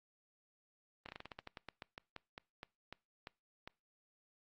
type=slowing click train; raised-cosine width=0.3 ms; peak=-30 dBFS; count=19; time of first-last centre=1.06-3.675 s; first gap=28 ms; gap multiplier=1.17; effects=noise-tail reverb RT60 0.3 s tail -24 dB re dry + Opus 24 kbps